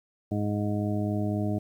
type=harmonic tone; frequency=103.83 Hz; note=G#2; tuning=in tune; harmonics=1 / 2 / 3 / 4 / 6 / 7; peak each=-29 / -30 / -32 / -39 / -36 / -41 dBFS; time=0.31-1.59 s; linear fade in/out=10 ms; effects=10-bit